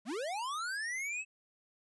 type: linear sweep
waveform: square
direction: up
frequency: 185 to 2637 Hz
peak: -36 dBFS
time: 0.05-1.25 s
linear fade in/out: 50 ms
effects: resampled to 24000 Hz